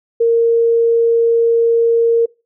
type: tone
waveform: sine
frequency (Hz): 462.8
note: A#4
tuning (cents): -13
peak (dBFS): -9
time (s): 0.2-2.26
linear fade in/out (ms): 10
effects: noise-tail reverb RT60 0.3 s tail -24 dB re dry